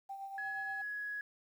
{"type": "tone with tremolo", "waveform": "sine", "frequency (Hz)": 784, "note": "G5", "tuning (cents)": 0, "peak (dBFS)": -39, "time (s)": [0.09, 0.82], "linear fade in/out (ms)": 10, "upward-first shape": "triangle", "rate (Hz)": 8.5, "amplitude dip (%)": 55}
{"type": "tone with pitch glide", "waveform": "sine", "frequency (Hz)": [1684, 1674.3], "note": ["G#6", "G#6"], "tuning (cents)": [24, 14], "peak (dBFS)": -37, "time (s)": [0.38, 1.21], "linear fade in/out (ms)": 2, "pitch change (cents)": -10, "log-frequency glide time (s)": [0.64, 1.09]}
{"effects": ["tanh soft clip ceiling -30 dBFS", "11-bit"]}